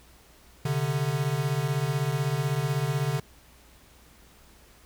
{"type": "beating tone pair", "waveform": "square", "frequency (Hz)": [131.4, 147.4], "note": ["C3", "D3"], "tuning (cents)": [8, 7], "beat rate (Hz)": 16, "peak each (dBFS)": [-29, -28], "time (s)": [0.65, 3.2], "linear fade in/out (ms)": 5, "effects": ["added 60 Hz sine -58 dBFS peak until 4.85 s", "pink hiss -56 dBFS RMS until 4.85 s"]}